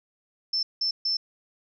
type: tone bursts at uneven times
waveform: sine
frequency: 5310 Hz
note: E8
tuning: 12 cents sharp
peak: -23 dBFS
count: 3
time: 0.53-0.63 / 0.81-0.91 / 1.05-1.17 s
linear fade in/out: 5 ms
effects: none